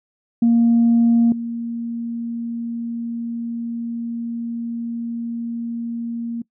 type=tone with level steps; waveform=sine; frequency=233.3 Hz; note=A#3; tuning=2 cents sharp; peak=-10 / -23 dBFS; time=0.42-6.42 s; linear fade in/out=5 ms; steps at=1.32 s; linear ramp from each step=2 ms; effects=noise-tail reverb RT60 0.1 s tail -22 dB re dry + tanh soft clip ceiling -8 dBFS